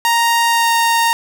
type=tone with pitch glide; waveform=sawtooth; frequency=932 to 925.6 Hz; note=A#5 to A#5; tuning=-1 to -13 cents; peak=-8 dBFS; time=0.05-1.13 s; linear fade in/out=0 ms; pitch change=-12 cents; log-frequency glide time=0.46-0.71 s; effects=none